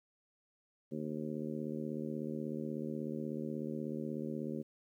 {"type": "harmonic tone", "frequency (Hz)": 76.4, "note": "D#2", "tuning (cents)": -31, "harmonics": [2, 3, 4, 5, 6, 7], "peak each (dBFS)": [-44, -40, -44, -44, -50, -48], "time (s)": [0.91, 4.63], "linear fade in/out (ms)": 20, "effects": ["12-bit"]}